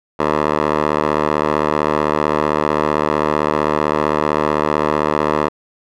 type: tone with band-pass filter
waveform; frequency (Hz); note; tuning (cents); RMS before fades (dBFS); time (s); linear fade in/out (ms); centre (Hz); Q
10% pulse; 75.6; D#2; -49; -17; 0.19-5.49; 10; 830; 1.4
effects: none